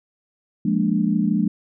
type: chord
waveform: sine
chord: Bb dominant seventh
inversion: second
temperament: equal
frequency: 174.61 / 207.7 / 233.1 / 293.7 Hz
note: F3 / Ab3 / Bb3 / D4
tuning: 0 / 0 / 0 / 0 cents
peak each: -23 / -20 / -24 / -25 dBFS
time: 0.65-1.48 s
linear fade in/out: 5 ms
effects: none